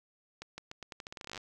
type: accelerating click train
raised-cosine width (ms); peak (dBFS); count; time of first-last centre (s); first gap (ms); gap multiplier
0.2; -25; 19; 0.42-1.377; 160; 0.84
effects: none

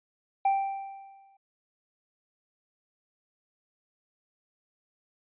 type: tone with exponential decay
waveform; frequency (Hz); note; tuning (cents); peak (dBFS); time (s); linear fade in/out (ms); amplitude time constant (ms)
triangle; 784; G5; 0; -18; 0.45-1.37; 5; 200
effects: resampled to 8000 Hz

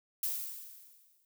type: noise with exponential decay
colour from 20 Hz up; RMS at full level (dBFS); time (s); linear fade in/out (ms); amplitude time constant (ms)
violet; -32; 0.23-1.25; 2; 220
effects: none

